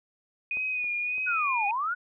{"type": "tone with vibrato", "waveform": "sine", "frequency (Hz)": 2475, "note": "D#7", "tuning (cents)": -10, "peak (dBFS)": -27, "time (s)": [0.51, 1.71], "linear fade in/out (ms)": 2, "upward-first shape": "sine", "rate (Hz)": 1.7, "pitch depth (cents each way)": 38}
{"type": "clicks", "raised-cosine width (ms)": 1, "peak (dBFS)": [-32, -38, -37], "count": 3, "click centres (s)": [0.571, 0.843, 1.181]}
{"type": "linear two-way sweep", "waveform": "sine", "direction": "down then up", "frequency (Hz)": [1500, 780, 1500], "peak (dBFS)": -26, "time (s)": [1.26, 1.95], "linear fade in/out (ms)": 20, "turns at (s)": 1.67}
{"effects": []}